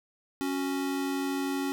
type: tone pair together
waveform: square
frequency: 277.2 / 369.7 Hz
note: C#4 / F#4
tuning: 0 / -1 cents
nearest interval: perfect fourth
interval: 499 cents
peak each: -30 / -36 dBFS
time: 0.41-1.72 s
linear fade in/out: 0 ms
effects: none